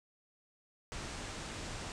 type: low-pass noise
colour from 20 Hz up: pink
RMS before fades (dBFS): -43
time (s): 0.92-1.92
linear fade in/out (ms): 0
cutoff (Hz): 8800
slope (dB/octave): 48
effects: none